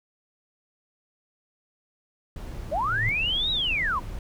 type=noise; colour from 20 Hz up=brown; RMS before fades=-35 dBFS; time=2.36-4.19 s; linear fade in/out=2 ms
type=tone with exponential growth; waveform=sine; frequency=110 Hz; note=A2; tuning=in tune; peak=-23 dBFS; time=2.53-3.09 s; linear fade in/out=0 ms; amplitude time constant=120 ms
type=linear two-way sweep; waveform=sine; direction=up then down; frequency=528 to 3900 to 916 Hz; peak=-23 dBFS; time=2.71-4 s; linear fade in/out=20 ms; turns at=3.51 s
effects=none